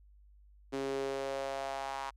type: tone with high-pass filter sweep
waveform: sawtooth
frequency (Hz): 136.1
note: C#3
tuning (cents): -31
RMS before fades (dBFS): -37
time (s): 0.72-2.11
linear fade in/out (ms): 20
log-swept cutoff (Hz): 330 to 950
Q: 3.8
effects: added 50 Hz sine -57 dBFS peak until 2.16 s + low-pass 8000 Hz 12 dB/octave